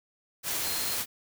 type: tone in noise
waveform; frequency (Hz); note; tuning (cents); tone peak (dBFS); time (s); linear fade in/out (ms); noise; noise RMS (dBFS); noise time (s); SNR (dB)
sine; 4186; C8; 0; -37; 0.61-0.98; 50; white; -31; 0.43-1.06; -9
effects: none